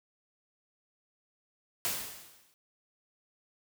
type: noise with exponential decay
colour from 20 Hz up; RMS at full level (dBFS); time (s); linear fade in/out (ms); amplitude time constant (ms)
white; -30; 1.85-2.54; 0; 150
effects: none